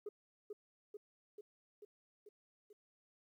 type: tone with echo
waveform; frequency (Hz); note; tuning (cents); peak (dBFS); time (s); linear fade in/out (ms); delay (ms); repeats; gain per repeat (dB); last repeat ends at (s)
sine; 415.3; G#4; 0; -39; 0.06-0.09; 5; 440; 6; -3; 2.73
effects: tanh soft clip ceiling -39 dBFS + 13-bit